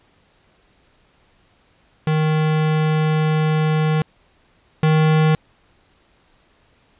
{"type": "tone pair in turn", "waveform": "square", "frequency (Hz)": [155.56, 156.25], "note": ["D#3", "D#3"], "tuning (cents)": [0, 8], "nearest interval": "unison", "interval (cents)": 8, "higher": "second", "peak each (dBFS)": [-16, -13], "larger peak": "second", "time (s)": [[2.07, 4.02], [4.83, 5.35]], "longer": "first", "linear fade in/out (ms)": 2, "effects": ["pink hiss -58 dBFS RMS until 6.99 s", "resampled to 8000 Hz"]}